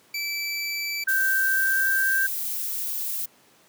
25% pulse tone, 2320 Hz, D7, 22 cents flat, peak -23 dBFS, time 0.14-1.04 s, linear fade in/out 5 ms
sine tone with pitch glide, 1563 to 1574.8 Hz, G6 to G6, -6 to +8 cents, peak -20 dBFS, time 1.07-2.27 s, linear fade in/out 10 ms, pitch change +14 cents, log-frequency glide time 1.45-2.04 s
violet noise, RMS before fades -29 dBFS, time 1.08-3.26 s, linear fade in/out 10 ms
effects pink hiss -57 dBFS RMS until 3.68 s + high-pass 200 Hz 12 dB/octave

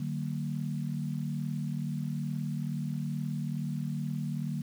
sine tone cluster, 148.9 / 187.8 / 230.1 Hz, D3 / F#3 / A#3, +24 / +26 / -22 cents, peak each -33 / -37 / -37 dBFS, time 0-4.62 s, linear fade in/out 5 ms, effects 9-bit

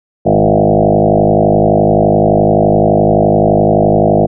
sine tone with frequency modulation, 412.3 Hz, G#4, 13 cents flat, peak -6 dBFS, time 0.25-4.27 s, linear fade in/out 20 ms, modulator 51.7 Hz, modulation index 5.9, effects none

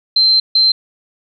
sine tone bursts at uneven times, 4117 Hz, C8, 29 cents flat, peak -8 dBFS, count 2, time 0.16-0.4 / 0.55-0.72 s, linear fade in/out 5 ms, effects none

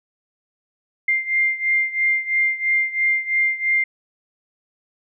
sine beating tone pair, 2100 / 2103 Hz, C7 / C7, +6 / +8 cents, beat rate 3 Hz, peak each -19 / -22 dBFS, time 1.08-3.84 s, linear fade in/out 5 ms, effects none

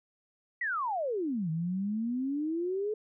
sine exponential two-way sweep, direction down then up, 2008 to 156.3 to 435.8 Hz, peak -29 dBFS, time 0.61-2.94 s, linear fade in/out 5 ms, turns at 1.5 s, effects none

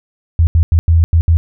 sine tone bursts at uneven times, 82.6 Hz, E2, 4 cents sharp, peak -6 dBFS, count 6, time 0.39-0.47 / 0.55-0.63 / 0.72-0.79 / 0.88-1.04 / 1.13-1.21 / 1.28-1.37 s, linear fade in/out 0 ms, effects none

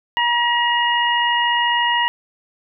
harmonic tone, 954 Hz, A#5, 40 cents sharp, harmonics 1 / 2 / 3, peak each -18 / -20 / -21 dBFS, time 0.17-2.08 s, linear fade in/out 0 ms, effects none

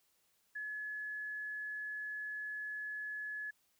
sine tone, 1704 Hz, G#6, 44 cents sharp, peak -39 dBFS, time 0.55-3.51 s, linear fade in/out 10 ms, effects white hiss -75 dBFS RMS until 3.79 s

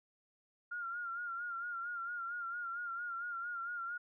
sine tone with vibrato, 1400 Hz, F6, 4 cents sharp, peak -38 dBFS, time 0.71-3.98 s, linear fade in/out 10 ms, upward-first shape sine, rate 4.4 Hz, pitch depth 55 cents each way, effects none

